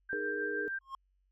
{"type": "tone with tremolo", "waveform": "sine", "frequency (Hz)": 1578, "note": "G6", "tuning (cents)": 11, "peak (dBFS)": -33, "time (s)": [0.09, 0.79], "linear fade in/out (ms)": 10, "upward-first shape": "triangle", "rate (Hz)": 6.5, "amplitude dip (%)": 40}
{"type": "chord", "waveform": "sine", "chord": "D# suspended fourth", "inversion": "none", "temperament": "just", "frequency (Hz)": [311.1, 414.8, 466.7], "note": ["D#4", "G#4", "A#4"], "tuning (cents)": [0, -2, 2], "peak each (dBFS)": [-42, -37, -40], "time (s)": [0.13, 0.68], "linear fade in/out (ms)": 0}
{"type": "tone with exponential growth", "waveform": "triangle", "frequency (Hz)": 1075, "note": "C6", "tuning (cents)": 47, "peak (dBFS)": -33, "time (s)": [0.81, 0.95], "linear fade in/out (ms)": 2, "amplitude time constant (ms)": 29}
{"effects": ["added 47 Hz sine -70 dBFS peak until 1.31 s"]}